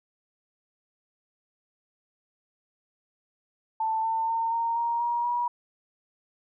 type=tone with pitch steps; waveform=sine; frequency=886 / 898.4 / 910.9 / 923.6 / 936.5 / 949.6 / 962.8 Hz; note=A5 / A5 / A#5 / A#5 / A#5 / A#5 / B5; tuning=+12 / +36 / -40 / -16 / +8 / +32 / -44 cents; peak=-24 dBFS; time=3.8-5.48 s; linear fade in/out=5 ms; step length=240 ms; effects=none